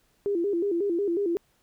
sine tone with vibrato, 370.9 Hz, F#4, 4 cents sharp, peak -23 dBFS, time 0.26-1.37 s, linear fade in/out 0 ms, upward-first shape square, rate 5.5 Hz, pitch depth 150 cents each way, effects pink hiss -67 dBFS RMS until 1.62 s

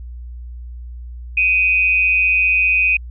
sine tone with amplitude modulation, 2500 Hz, D#7, 8 cents sharp, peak -9 dBFS, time 1.37-2.97 s, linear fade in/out 5 ms, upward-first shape sine, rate 185 Hz, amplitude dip 65%, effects added 60 Hz sine -29 dBFS peak until 3.1 s

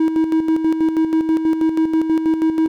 triangle tone with tremolo, 320 Hz, D#4, 49 cents sharp, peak -10 dBFS, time 0-2.68 s, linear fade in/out 5 ms, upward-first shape square, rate 6.2 Hz, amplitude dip 55%, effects none

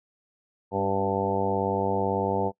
harmonic tone with a mistuned harmonic, 98 Hz, G2, in tune, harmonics 1 / 2 / 3 / 4 / 5 / 6 / 7 / 8 / 9, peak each -34 / -32 / -35 / -31 / -29 / -35 / -33 / -34 / -30 dBFS, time 0.71-2.52 s, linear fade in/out 50 ms, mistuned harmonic 3, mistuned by -26 cents, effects noise-tail reverb RT60 0.1 s tail -22 dB re dry

